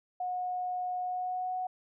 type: tone with pitch glide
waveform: sine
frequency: 727 to 738 Hz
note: F#5 to F#5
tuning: -31 to -5 cents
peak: -31 dBFS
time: 0.2-1.67 s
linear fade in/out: 5 ms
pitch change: +26 cents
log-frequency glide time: 1.01-1.56 s
effects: none